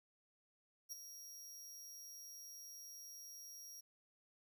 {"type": "tone with ADSR envelope", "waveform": "sawtooth", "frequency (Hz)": 5650, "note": "F8", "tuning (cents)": 19, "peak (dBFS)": -40, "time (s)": [0.89, 3.81], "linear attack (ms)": 32, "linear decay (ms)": 14, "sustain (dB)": -9, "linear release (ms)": 11, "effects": ["13-bit"]}